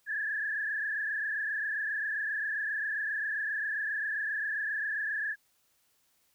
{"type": "tone with frequency modulation", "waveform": "sine", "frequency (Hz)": 1707, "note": "G#6", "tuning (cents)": 47, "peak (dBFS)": -30, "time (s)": [0.06, 5.36], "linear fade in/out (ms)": 50, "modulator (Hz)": 27.5, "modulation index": 2.5, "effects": ["white hiss -71 dBFS RMS until 6.34 s"]}